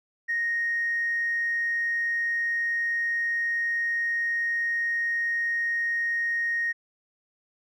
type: tone with tanh clipping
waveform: triangle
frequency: 1864.7 Hz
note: A#6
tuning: in tune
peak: -24 dBFS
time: 0.28-6.73 s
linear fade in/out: 20 ms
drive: 4 dB
effects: none